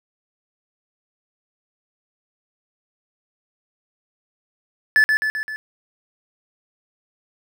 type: tone with echo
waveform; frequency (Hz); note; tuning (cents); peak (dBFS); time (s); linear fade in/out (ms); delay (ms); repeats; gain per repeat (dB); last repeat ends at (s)
triangle; 1736; A6; -24; -9; 4.96-5.04; 0; 130; 4; -4; 5.56
effects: none